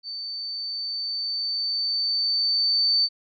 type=tone with level ramp; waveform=sine; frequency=4553 Hz; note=C#8; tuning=45 cents sharp; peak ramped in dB=-31 to -17 dBFS; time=0.03-3.09 s; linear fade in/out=50 ms; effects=none